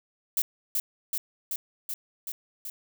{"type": "noise with echo", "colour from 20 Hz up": "violet", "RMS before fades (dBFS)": -25, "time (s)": [0.37, 0.42], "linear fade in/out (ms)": 2, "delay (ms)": 380, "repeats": 6, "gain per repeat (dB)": -2, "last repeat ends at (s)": 2.7, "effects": []}